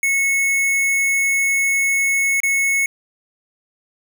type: tone with dropouts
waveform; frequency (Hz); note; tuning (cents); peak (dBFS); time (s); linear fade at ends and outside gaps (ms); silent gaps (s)
square; 2196; C#7; -17; -16; 0.03-2.86; 2; 2.403-2.433
effects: none